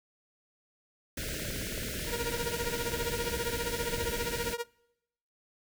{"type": "band-stop noise", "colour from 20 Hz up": "pink", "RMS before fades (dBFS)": -36, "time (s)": [1.17, 4.54], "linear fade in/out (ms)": 5, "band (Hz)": [650, 1400], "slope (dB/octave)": 96}
{"type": "click train", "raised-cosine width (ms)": 0.5, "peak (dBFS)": -33, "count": 40, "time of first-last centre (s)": [1.18, 3.3], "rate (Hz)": 18.4}
{"type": "tone with tremolo", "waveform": "sawtooth", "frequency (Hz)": 472.6, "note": "A#4", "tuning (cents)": 24, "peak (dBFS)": -25, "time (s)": [2.06, 4.66], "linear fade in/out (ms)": 50, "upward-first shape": "triangle", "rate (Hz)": 15, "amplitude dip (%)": 100}
{"effects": ["noise-tail reverb RT60 0.9 s tail -26 dB re dry"]}